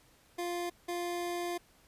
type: tone bursts at uneven times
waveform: 25% pulse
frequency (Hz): 349.2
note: F4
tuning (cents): 0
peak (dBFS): -30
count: 2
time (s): 0.38-0.7 / 0.88-1.58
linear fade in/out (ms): 10
effects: pink hiss -64 dBFS RMS until 1.87 s + resampled to 32000 Hz